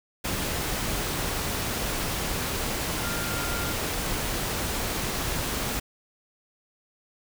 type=tone in noise; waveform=sine; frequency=1396.9 Hz; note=F6; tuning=in tune; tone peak=-35 dBFS; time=3.03-3.73 s; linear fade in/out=10 ms; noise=pink; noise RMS=-29 dBFS; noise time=0.24-5.8 s; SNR=-9 dB; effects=none